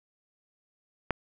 click, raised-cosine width 0.5 ms, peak -11 dBFS, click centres 1.107 s, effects none

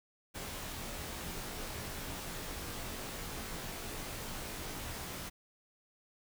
pink noise with comb filter, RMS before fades -42 dBFS, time 0.34-5.3 s, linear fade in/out 20 ms, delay 20 ms, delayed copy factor -0.9, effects none

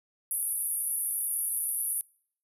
white band-pass noise, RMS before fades -31 dBFS, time 0.31-2.01 s, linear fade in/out 0 ms, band 9700 to 12000 Hz, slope 96 dB/octave, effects noise-tail reverb RT60 0.6 s tail -26 dB re dry

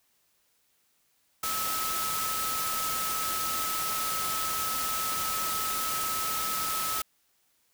sine tone in noise, 1295 Hz, E6, 31 cents flat, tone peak -32 dBFS, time 1.43-7.02 s, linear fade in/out 5 ms, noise white, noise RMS -32 dBFS, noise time 1.43-7.02 s, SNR -3 dB, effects white hiss -70 dBFS RMS until 7.73 s

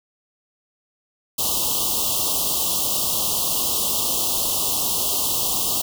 white band-stop noise, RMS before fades -22 dBFS, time 1.38-5.82 s, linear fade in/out 10 ms, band 1200 to 2800 Hz, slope 96 dB/octave, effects none

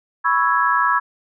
sine chord, C# minor seventh, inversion third, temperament equal, 987.8 / 1108.7 / 1318.5 / 1661.2 Hz, B5 / C#6 / E6 / G#6, 0 / 0 / 0 / 0 cents, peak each -20 dBFS, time 0.24-1 s, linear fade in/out 20 ms, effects none

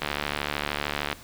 click train, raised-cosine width 0.3 ms, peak -10 dBFS, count 82, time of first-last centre 0.02-1.128 s, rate 73.1 Hz, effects pink hiss -47 dBFS RMS until 1.23 s

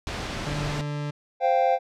pink noise, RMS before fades -31 dBFS, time 0.07-0.81 s, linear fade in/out 0 ms
40% pulse tone, 146.83 Hz, D3, in tune, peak -27 dBFS, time 0.46-1.11 s, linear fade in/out 10 ms
triangle chord, C suspended fourth, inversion none, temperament equal, 523.3 / 698.5 / 784 Hz, C5 / F5 / G5, 0 / 0 / 0 cents, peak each -21 dBFS, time 1.4-1.79 s, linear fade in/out 50 ms
effects low-pass 5000 Hz 12 dB/octave

